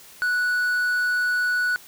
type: tone with quantisation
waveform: triangle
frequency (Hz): 1475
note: F#6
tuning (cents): -6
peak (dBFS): -18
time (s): 0.22-1.76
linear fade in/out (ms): 0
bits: 7
effects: white hiss -47 dBFS RMS until 1.87 s